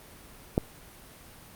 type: click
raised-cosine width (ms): 2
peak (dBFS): -9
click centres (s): 0.579
effects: pink hiss -50 dBFS RMS until 1.55 s + Opus 32 kbps